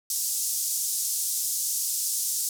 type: band-pass noise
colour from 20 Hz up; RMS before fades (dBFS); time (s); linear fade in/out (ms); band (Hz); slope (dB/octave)
pink; -28; 0.1-2.49; 2; 5900 to 14000; 24
effects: none